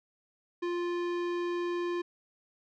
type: tone with tanh clipping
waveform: sine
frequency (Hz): 349.2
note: F4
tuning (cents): 0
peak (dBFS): -32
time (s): 0.62-2.02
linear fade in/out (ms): 10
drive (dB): 18
effects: none